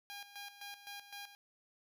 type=tone with tremolo; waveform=10% pulse; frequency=810 Hz; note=G#5; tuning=43 cents flat; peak=-37 dBFS; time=0.1-1.35 s; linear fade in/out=0 ms; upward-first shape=square; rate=3.9 Hz; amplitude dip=70%; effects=none